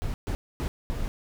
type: noise bursts at uneven times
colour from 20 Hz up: brown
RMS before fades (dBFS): -29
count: 4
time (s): 0.02-0.14 / 0.27-0.35 / 0.6-0.68 / 0.9-1.08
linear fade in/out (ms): 0
effects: none